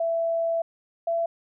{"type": "tone pair in turn", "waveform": "sine", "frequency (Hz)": [665, 671.2], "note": ["E5", "E5"], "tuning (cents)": [15, 31], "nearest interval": "unison", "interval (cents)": 16, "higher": "second", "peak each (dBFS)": -22, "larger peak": "neither", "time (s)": [[0, 0.62], [1.07, 1.26]], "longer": "first", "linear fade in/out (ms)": 5, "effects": []}